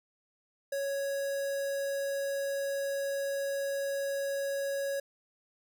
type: tone with notch filter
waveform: square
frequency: 554.4 Hz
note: C#5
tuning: in tune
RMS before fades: -33 dBFS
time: 0.72-5 s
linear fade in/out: 5 ms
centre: 3000 Hz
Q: 1.4
effects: none

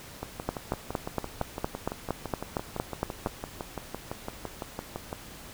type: two click trains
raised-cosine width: 1 ms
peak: -19 / -13 dBFS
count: 30 / 13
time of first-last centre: 0.23-5.129 / 0.49-3.261 s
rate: 5.92 / 4.33 Hz
effects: pink hiss -46 dBFS RMS until 5.53 s

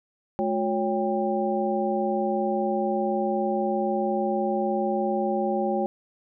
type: tone cluster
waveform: sine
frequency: 213.7 / 360.2 / 556 / 793 Hz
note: G#3 / F#4 / C#5 / G5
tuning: +50 / -46 / +5 / +20 cents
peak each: -28 dBFS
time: 0.39-5.86 s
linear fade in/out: 0 ms
effects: none

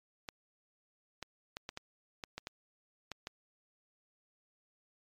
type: clicks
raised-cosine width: 0.2 ms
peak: -23 dBFS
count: 10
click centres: 0.288 / 1.227 / 1.569 / 1.691 / 1.774 / 2.238 / 2.38 / 2.471 / 3.117 / 3.271 s
effects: MP3 96 kbps

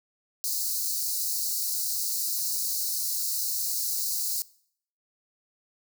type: high-pass noise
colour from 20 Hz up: white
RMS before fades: -29 dBFS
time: 0.44-4.42 s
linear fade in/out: 0 ms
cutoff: 4100 Hz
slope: 96 dB/octave
effects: noise-tail reverb RT60 0.6 s tail -21 dB re dry

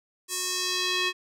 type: tone with band-pass filter sweep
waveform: square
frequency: 365.7 Hz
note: F#4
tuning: 20 cents flat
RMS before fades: -28 dBFS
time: 0.28-1.13 s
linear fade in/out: 50 ms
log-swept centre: 8600 to 2800 Hz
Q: 1.5
effects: none

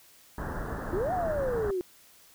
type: low-pass noise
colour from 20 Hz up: pink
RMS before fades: -35 dBFS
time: 0.38-1.71 s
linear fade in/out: 2 ms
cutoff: 1800 Hz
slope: 96 dB/octave
type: exponential two-way sweep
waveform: sine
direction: up then down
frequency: 336.4 to 758 to 351.7 Hz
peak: -27 dBFS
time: 0.93-1.81 s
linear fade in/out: 0 ms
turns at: 1.13 s
effects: white hiss -57 dBFS RMS until 2.34 s

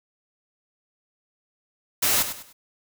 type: noise with echo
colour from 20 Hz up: white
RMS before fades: -21 dBFS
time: 2.02-2.23 s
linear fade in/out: 10 ms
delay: 100 ms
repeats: 3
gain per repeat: -10 dB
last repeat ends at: 2.53 s
effects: none

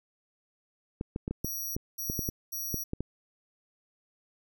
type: clicks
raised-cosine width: 3 ms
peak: -19 dBFS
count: 12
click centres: 1.011 / 1.161 / 1.279 / 1.31 / 1.446 / 1.765 / 2.099 / 2.192 / 2.289 / 2.743 / 2.934 / 3.006 s
type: tone bursts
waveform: 10% pulse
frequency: 5760 Hz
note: F#8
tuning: 47 cents flat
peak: -28 dBFS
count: 3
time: 1.44-2.84 s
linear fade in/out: 10 ms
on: 320 ms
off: 220 ms
effects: none

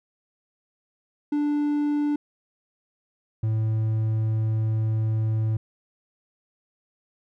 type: tone pair in turn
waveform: triangle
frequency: 293.7 / 110.01 Hz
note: D4 / A2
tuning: 0 / 0 cents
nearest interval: octave + perfect fourth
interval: 1700 cents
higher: first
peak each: -19 dBFS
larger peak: neither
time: 1.32-2.16 / 3.43-5.57 s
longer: second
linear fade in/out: 5 ms
effects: none

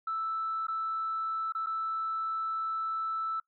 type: tone with dropouts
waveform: sine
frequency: 1318.5 Hz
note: E6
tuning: in tune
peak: -29 dBFS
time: 0.07-3.4 s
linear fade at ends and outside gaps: 5 ms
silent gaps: 0.669-0.682 / 1.523-1.549 / 1.662-1.668 s
effects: noise-tail reverb RT60 0.1 s tail -21 dB re dry + tanh soft clip ceiling -25 dBFS

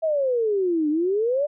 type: exponential two-way sweep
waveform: sine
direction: down then up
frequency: 659.3 to 293.7 to 604 Hz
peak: -19 dBFS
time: 0.02-1.47 s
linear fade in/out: 20 ms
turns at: 0.89 s
effects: none

